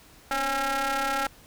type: ring-modulated tone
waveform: sawtooth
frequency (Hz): 268.2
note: C4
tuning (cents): +43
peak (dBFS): -18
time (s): 0.31-1.27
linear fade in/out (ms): 2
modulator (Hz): 1090
effects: pink hiss -53 dBFS RMS until 1.46 s